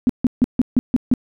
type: tone bursts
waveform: sine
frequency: 248.3 Hz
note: B3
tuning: 9 cents sharp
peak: -10 dBFS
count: 7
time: 0.07-1.138 s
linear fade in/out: 0 ms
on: 24 ms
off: 150 ms
effects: none